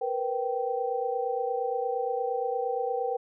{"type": "tone cluster", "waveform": "sine", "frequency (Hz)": [470.6, 499.2, 778], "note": ["A#4", "B4", "G5"], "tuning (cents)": [16, 19, -13], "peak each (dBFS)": [-31, -31, -31], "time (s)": [0.01, 3.17], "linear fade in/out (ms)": 10, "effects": []}